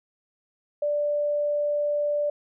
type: tone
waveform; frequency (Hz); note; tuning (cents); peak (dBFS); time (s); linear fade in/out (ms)
sine; 587.3; D5; 0; -22; 0.82-2.3; 5
effects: none